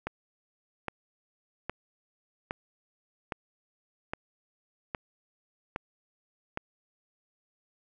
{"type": "click train", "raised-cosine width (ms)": 0.5, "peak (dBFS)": -17, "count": 9, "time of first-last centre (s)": [0.07, 6.574], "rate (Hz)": 1.23, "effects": []}